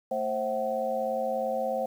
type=tone cluster; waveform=sine; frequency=224.4 / 529 / 660 / 757 Hz; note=A3 / C5 / E5 / F#5; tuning=+34 / +19 / +2 / +39 cents; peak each=-38 / -29 / -34 / -32 dBFS; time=0.11-1.86 s; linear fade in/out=5 ms; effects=9-bit